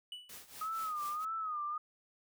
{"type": "tone with exponential decay", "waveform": "triangle", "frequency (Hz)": 2960, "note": "F#7", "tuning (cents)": 0, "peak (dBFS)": -38, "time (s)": [0.12, 0.43], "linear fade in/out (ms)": 2, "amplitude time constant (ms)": 66}
{"type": "noise with tremolo", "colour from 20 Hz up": "white", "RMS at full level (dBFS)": -48, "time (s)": [0.29, 1.25], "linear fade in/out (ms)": 5, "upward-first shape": "triangle", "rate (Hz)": 4.2, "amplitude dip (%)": 85}
{"type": "tone with vibrato", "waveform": "sine", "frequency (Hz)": 1252, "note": "D#6", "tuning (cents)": 10, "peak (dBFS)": -35, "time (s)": [0.61, 1.78], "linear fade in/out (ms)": 5, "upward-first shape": "sine", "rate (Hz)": 1.7, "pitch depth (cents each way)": 100}
{"effects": []}